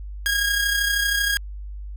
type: tone with amplitude modulation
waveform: sawtooth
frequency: 1635 Hz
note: G#6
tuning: 28 cents flat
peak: -14 dBFS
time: 0.26-1.37 s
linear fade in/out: 0 ms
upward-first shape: sine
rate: 32.8 Hz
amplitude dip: 45%
effects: added 50 Hz sine -31 dBFS peak until 1.96 s